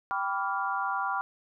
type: chord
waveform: sine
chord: G dominant seventh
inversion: none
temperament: equal with one note detuned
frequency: 784 / 987.8 / 1159.2 / 1396.9 Hz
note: G5 / B5 / D6 / F6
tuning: 0 / 0 / -23 / 0 cents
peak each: -33 dBFS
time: 0.11-1.21 s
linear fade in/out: 0 ms
effects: none